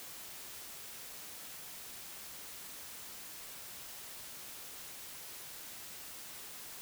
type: silence
effects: white hiss -48 dBFS RMS until 6.81 s